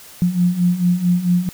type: beating tone pair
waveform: sine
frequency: 174.61 / 179.11 Hz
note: F3 / F3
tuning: 0 / +44 cents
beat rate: 4.5 Hz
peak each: -19 / -15 dBFS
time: 0.22-1.49 s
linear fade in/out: 0 ms
effects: white hiss -41 dBFS RMS until 1.53 s